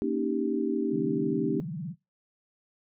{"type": "chord", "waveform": "sine", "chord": "Eb dominant seventh", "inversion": "second", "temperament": "equal with one note detuned", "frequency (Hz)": [233.1, 278.9, 311.1, 392], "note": ["Bb3", "Db4", "Eb4", "G4"], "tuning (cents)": [0, 11, 0, 0], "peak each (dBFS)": -31, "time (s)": [0.02, 1.6], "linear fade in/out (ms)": 0}
{"type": "tone with vibrato", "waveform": "sine", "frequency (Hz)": 164.81, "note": "E3", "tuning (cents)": 0, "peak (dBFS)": -32, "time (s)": [0.9, 1.95], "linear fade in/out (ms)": 50, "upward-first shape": "sine", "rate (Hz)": 18, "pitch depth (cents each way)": 280}
{"effects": ["noise-tail reverb RT60 0.2 s tail -20 dB re dry"]}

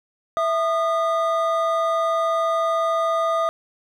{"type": "tone pair together", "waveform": "triangle", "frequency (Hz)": [659.3, 1225.3], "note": ["E5", "D#6"], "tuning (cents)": [0, -27], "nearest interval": "major seventh", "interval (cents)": 1073, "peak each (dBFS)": [-19, -20], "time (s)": [0.37, 3.49], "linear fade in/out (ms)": 0, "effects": []}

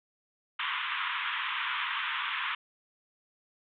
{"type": "band-pass noise", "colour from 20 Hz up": "pink", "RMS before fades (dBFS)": -33, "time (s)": [0.59, 2.55], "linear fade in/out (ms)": 5, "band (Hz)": [950, 3500], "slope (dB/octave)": 96, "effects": []}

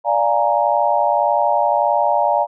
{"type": "chord", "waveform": "sine", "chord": "Bb dominant seventh", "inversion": "first", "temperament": "equal", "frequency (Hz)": [587.3, 698.5, 830.6, 932.3], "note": ["D5", "F5", "Ab5", "Bb5"], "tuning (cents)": [0, 0, 0, 0], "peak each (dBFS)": -19, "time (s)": [0.04, 2.47], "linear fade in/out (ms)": 50, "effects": []}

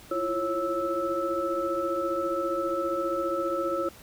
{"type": "tone cluster", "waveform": "sine", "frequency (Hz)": [331, 345.9, 547, 1313], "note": ["E4", "F4", "C#5", "E6"], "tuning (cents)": [7, -17, -23, -7], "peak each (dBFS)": [-35, -32, -29, -31], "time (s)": [0.11, 3.89], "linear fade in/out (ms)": 5, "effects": ["pink hiss -50 dBFS RMS until 4.02 s"]}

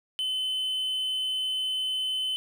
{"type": "tone", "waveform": "triangle", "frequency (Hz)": 3043, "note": "F#7", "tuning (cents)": 48, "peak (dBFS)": -25, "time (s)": [0.19, 2.36], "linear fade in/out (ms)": 0, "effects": []}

